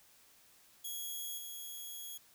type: tone with level steps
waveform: 5% pulse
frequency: 3322 Hz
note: G#7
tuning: in tune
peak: -31 / -35 dBFS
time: 0.84-2.18 s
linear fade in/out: 10 ms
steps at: 1.37 s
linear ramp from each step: 20 ms
effects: white hiss -64 dBFS RMS until 2.34 s